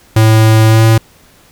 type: tone with pitch glide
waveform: square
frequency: 110.4 to 112.01 Hz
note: A2 to A2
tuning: +6 to +31 cents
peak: -5 dBFS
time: 0.16-0.98 s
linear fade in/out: 5 ms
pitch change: +25 cents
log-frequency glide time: 0.67-0.82 s
effects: pink hiss -45 dBFS RMS until 1.51 s